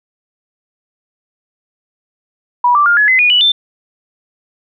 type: tone with pitch steps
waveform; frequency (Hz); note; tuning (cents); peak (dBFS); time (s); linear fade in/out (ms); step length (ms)
sine; 974 / 1171.7 / 1409.6 / 1695.8 / 2040 / 2454 / 2953 / 3552; B5 / D6 / F6 / G#6 / C7 / D#7 / F#7 / A7; -24 / -4 / +16 / +36 / -44 / -25 / -4 / +16; -7; 2.64-3.52; 5; 110
effects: none